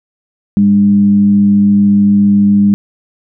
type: tone with frequency modulation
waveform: sine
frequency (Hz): 202.4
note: G#3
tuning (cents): -44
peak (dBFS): -5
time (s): 0.57-2.74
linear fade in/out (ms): 0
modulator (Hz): 97.7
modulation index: 0.28
effects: none